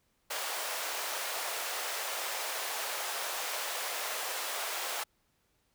pink high-pass noise, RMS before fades -36 dBFS, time 0.3-5.04 s, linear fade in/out 10 ms, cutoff 550 Hz, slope 24 dB/octave, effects pink hiss -74 dBFS RMS until 5.74 s

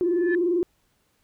sine tone with vibrato, 349.2 Hz, F4, in tune, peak -19 dBFS, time 0.01-0.63 s, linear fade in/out 0 ms, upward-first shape square, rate 20 Hz, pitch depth 70 cents each way
sine tone with exponential growth, 1739 Hz, A6, 21 cents flat, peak -23 dBFS, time 0.04-0.35 s, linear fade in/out 2 ms, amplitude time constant 67 ms
effects tanh soft clip ceiling -11 dBFS + pink hiss -68 dBFS RMS until 1.23 s

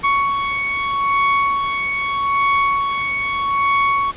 30% pulse beating tone pair, 1114 / 1114.8 Hz, C#6 / C#6, +8 / +9 cents, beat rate 0.8 Hz, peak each -15 / -18 dBFS, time 0.03-4.12 s, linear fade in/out 20 ms, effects pink hiss -37 dBFS RMS until 4.16 s + resampled to 8000 Hz

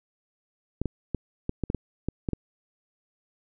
clicks, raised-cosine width 3 ms, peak -14 dBFS, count 10, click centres 0.816 / 0.857 / 1.147 / 1.494 / 1.637 / 1.701 / 1.747 / 2.086 / 2.288 / 2.333 s, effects none

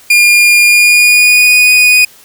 40% pulse tone with pitch glide, 2417 to 2476 Hz, D7 to D#7, +49 to -9 cents, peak -3 dBFS, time 0.1-2.05 s, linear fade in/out 5 ms, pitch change +42 cents, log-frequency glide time 0.64-1.55 s, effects white hiss -40 dBFS RMS until 2.24 s

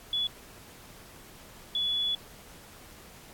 sine tone bursts at uneven times, 3415 Hz, G#7, 48 cents sharp, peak -26 dBFS, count 2, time 0.13-0.27 / 1.75-2.15 s, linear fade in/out 2 ms, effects pink hiss -51 dBFS RMS until 3.33 s + AAC 64 kbps

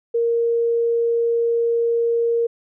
sine tone, 466.2 Hz, A#4, in tune, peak -16 dBFS, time 0.14-2.47 s, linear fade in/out 10 ms, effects none

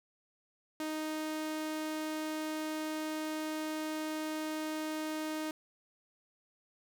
sawtooth tone, 310.8 Hz, D#4, 2 cents flat, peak -31 dBFS, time 0.8-5.51 s, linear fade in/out 2 ms, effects none

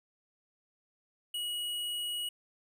square tone, 2909 Hz, F#7, 30 cents flat, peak -34 dBFS, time 1.34-2.29 s, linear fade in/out 5 ms, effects none

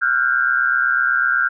sine tone cluster, 1384 / 1464 / 1592 Hz, F6 / F#6 / G6, -16 / -19 / +26 cents, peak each -19 dBFS, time 0.01-1.49 s, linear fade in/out 20 ms, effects none

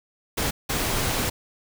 pink noise bursts at uneven times, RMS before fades -25 dBFS, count 2, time 0.37-0.51 / 0.69-1.3 s, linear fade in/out 10 ms, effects none

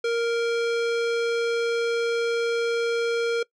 square tone with low-pass filter, 466.2 Hz, A#4, in tune, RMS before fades -24 dBFS, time 0.04-3.43 s, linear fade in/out 5 ms, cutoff 4800 Hz, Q 0.81, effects noise-tail reverb RT60 0.1 s tail -22 dB re dry

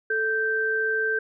sine tone pair together, 439.2 / 1561.7 Hz, A4 / G6, -3 / -7 cents, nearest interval octave + minor seventh, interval 2196 cents, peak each -27 / -23 dBFS, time 0.1-1.19 s, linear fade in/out 5 ms, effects none

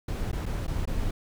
brown noise with dropouts, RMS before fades -29 dBFS, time 0.08-1.11 s, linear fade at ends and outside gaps 5 ms, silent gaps 0.316-0.328 / 0.457-0.461 / 0.668-0.678 / 0.855-0.874 s, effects none

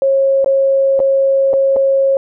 sine tone with dropouts, 543 Hz, C#5, 36 cents flat, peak -9 dBFS, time 0.02-2.17 s, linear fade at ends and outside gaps 1 ms, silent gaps 0.445-0.46 / 0.993-1.001 / 1.532-1.537 / 1.762-1.766 s, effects none

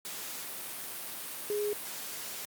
sine tone in noise, 415.3 Hz, G#4, in tune, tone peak -29 dBFS, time 1.5-1.73 s, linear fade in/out 0 ms, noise white, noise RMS -40 dBFS, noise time 0.05-2.45 s, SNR +8 dB, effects high-pass 150 Hz 12 dB/octave + Opus 48 kbps

